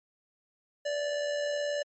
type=tone with amplitude modulation; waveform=square; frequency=583 Hz; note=D5; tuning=13 cents flat; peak=-28 dBFS; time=0.85-1.83 s; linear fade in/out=10 ms; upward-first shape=sine; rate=78.8 Hz; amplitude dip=40%; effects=MP3 32 kbps